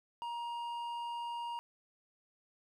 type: tone with hard clipping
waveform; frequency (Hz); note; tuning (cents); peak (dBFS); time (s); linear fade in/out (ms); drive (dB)
triangle; 944; A#5; +22; -39; 0.22-1.59; 0; 10
effects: none